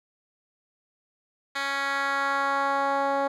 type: tone with band-pass filter sweep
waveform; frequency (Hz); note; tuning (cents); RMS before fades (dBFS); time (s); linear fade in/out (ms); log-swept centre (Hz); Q
10% pulse; 277.2; C#4; 0; -26; 1.55-3.28; 10; 2500 to 630; 1.3
effects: none